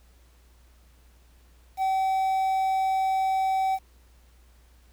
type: tone with quantisation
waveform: triangle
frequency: 765 Hz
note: G5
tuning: 42 cents flat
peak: -20 dBFS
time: 1.77-3.79 s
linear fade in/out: 50 ms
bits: 8
effects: added 60 Hz sine -54 dBFS peak until 4.92 s + pink hiss -63 dBFS RMS until 4.92 s